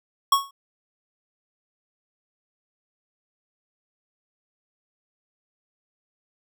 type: tone with exponential decay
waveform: square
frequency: 1105 Hz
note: C#6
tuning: 6 cents flat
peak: -13 dBFS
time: 0.32-0.51 s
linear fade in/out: 5 ms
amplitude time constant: 41 ms
effects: none